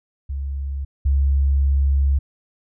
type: tone pair in turn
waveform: sine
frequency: 69 / 69 Hz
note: C#2 / C#2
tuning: -7 / -7 cents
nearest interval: unison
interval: 0 cents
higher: neither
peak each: -23 / -14 dBFS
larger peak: second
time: 0.29-0.85 / 1.05-2.19 s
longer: second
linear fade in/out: 10 ms
effects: none